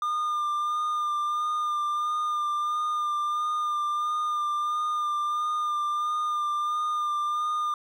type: tone with vibrato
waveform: triangle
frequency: 1205 Hz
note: D6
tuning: 44 cents sharp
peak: -23 dBFS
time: 0.02-7.74 s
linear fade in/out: 2 ms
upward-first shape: sine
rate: 1.5 Hz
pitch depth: 22 cents each way
effects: none